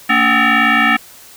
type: tone with frequency modulation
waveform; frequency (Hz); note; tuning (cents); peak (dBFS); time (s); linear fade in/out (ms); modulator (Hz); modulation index
sine; 226.7; A#3; -48; -9; 0.09-0.97; 10; 512; 4.6
effects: white hiss -40 dBFS RMS until 1.36 s